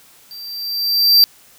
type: tone with level ramp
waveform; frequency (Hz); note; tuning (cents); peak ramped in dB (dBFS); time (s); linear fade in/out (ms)
square; 4693; D8; -2; -33 to -6; 0.31-1.24; 0
effects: white hiss -48 dBFS RMS until 1.58 s